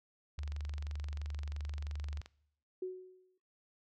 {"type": "tone", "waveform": "sine", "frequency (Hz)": 73.42, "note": "D2", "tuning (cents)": 0, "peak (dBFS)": -37, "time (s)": [0.38, 2.21], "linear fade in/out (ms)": 5}
{"type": "click train", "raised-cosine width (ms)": 0.2, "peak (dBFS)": -32, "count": 44, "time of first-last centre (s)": [0.39, 2.26], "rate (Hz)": 23}
{"type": "tone with exponential decay", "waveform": "sine", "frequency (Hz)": 370.1, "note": "F#4", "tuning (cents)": 0, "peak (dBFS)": -34, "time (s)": [2.82, 3.38], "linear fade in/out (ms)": 5, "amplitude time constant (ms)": 120}
{"effects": ["noise-tail reverb RT60 0.7 s tail -22 dB re dry"]}